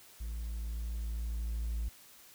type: tone with level ramp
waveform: triangle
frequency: 56.4 Hz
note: A1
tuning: 44 cents sharp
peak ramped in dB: -34 to -29 dBFS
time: 0.2-1.89 s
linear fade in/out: 10 ms
effects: tanh soft clip ceiling -26 dBFS + white hiss -57 dBFS RMS until 2.34 s